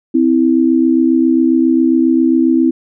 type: tone pair together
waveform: sine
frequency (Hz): 259.2 / 326.6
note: C4 / E4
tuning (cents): -16 / -16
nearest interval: major third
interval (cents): 400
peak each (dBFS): -11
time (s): 0.14-2.71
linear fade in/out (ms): 10
effects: none